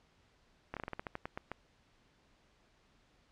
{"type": "slowing click train", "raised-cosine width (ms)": 0.5, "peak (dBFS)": -24, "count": 12, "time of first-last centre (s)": [0.74, 1.516], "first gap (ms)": 27, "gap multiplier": 1.18, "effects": ["pink hiss -69 dBFS RMS until 3.31 s", "low-pass 5000 Hz 12 dB/octave"]}